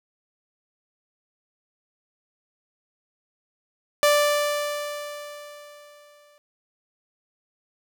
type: tone with exponential decay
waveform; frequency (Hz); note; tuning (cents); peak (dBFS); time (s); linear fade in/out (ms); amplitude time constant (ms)
sawtooth; 587.3; D5; 0; -11; 4.03-6.38; 0; 510
effects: none